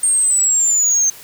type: linear sweep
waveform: sine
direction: down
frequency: 8690 to 6272 Hz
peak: -9 dBFS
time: 0.03-1.1 s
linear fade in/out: 5 ms
effects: tanh soft clip ceiling -11 dBFS + white hiss -39 dBFS RMS until 1.23 s